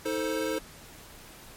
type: chord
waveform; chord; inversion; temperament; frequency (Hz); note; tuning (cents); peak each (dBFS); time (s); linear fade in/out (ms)
square; A diminished; second; equal with one note detuned; 317.7 / 440 / 523.3; Eb4 / A4 / C5; +36 / 0 / 0; -33; 0.05-0.59; 10
effects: pink hiss -49 dBFS RMS until 1.56 s + MP3 64 kbps